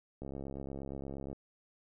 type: click train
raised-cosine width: 2 ms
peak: -29 dBFS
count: 77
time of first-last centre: 0.22-1.329 s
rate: 68.5 Hz
effects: none